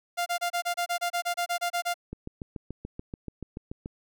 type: tone bursts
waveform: sawtooth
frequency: 698.5 Hz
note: F5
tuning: in tune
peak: -22 dBFS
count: 15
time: 0.17-1.942 s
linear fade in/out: 20 ms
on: 92 ms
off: 28 ms
type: click train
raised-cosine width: 3 ms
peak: -23 dBFS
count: 13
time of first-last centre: 2.13-3.859 s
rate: 6.94 Hz
effects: none